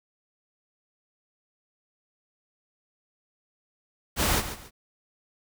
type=noise with echo; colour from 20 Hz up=pink; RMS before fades=-24 dBFS; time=4.16-4.43 s; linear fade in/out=50 ms; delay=140 ms; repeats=2; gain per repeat=-11 dB; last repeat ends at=4.71 s; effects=none